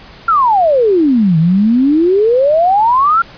sine exponential two-way sweep, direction down then up, 1400 to 155.56 to 1400 Hz, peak -7 dBFS, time 0.28-3.22 s, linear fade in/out 5 ms, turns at 1.38 s, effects pink hiss -37 dBFS RMS until 3.37 s + resampled to 11025 Hz

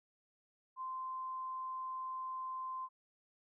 sine tone, 1039 Hz, C6, 12 cents flat, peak -39 dBFS, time 0.76-2.89 s, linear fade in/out 50 ms, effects none

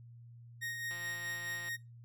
40% pulse tone with tremolo, 1864.7 Hz, A#6, in tune, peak -36 dBFS, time 0.61-1.77 s, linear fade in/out 20 ms, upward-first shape sine, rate 4.7 Hz, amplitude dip 40%
click train, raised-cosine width 0.3 ms, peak -35 dBFS, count 136, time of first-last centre 0.91-1.686 s, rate 174 Hz
effects noise-tail reverb RT60 0.2 s tail -20 dB re dry + added 118 Hz sine -51 dBFS peak until 2.04 s

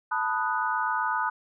sine chord, B dominant seventh, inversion third, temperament equal, 880 / 987.8 / 1244.5 / 1480 Hz, A5 / B5 / D#6 / F#6, 0 / 0 / 0 / 0 cents, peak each -30 dBFS, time 0.11-1.3 s, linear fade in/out 10 ms, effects none

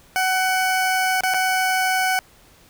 20% pulse tone with dropouts, 749 Hz, F#5, 21 cents sharp, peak -13 dBFS, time 0.16-2.19 s, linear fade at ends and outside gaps 0 ms, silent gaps 1.207-1.235 / 1.338-1.344 s, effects pink hiss -52 dBFS RMS until 2.69 s

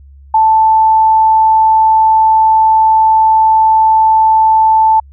sine tone, 880 Hz, A5, in tune, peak -5 dBFS, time 0.34-5 s, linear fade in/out 5 ms, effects added 69 Hz sine -35 dBFS peak until 5.12 s

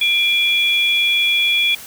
sine tone pair together, 2384 / 3371 Hz, D7 / G#7, +25 / +25 cents, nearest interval tritone, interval 600 cents, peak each -16 dBFS, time 0.01-1.75 s, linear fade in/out 5 ms, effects white hiss -36 dBFS RMS until 1.86 s

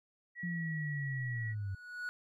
sine tone, 1926 Hz, B6, 44 cents flat, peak -40 dBFS, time 0.35-1.55 s, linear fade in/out 50 ms
sine linear sweep, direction down, 177.4 to 94.2 Hz, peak -35 dBFS, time 0.43-1.75 s, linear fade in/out 5 ms
triangle tone with exponential growth, 1465 Hz, F#6, 18 cents flat, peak -33 dBFS, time 1.35-2.09 s, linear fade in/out 0 ms, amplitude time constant 160 ms
effects none

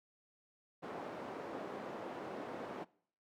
white band-pass noise, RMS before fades -45 dBFS, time 0.82-2.85 s, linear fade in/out 20 ms, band 230 to 700 Hz, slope 12 dB/octave, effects noise-tail reverb RT60 0.6 s tail -23 dB re dry

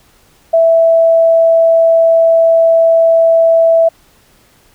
sine tone, 659.3 Hz, E5, in tune, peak -5 dBFS, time 0.53-3.89 s, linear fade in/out 10 ms, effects pink hiss -49 dBFS RMS until 4.74 s

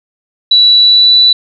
sine tone with pitch glide, 3938 to 3963 Hz, B7 to B7, -6 to +5 cents, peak -3 dBFS, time 0.51-1.33 s, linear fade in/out 5 ms, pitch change +11 cents, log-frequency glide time 0.77-1.14 s, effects none

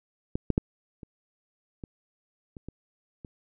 clicks, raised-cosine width 3 ms, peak -15 / -10 / -9 / -29 / -25 / -29 / -25 / -28 dBFS, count 8, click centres 0.355 / 0.503 / 0.579 / 1.032 / 1.838 / 2.568 / 2.686 / 3.248 s, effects none

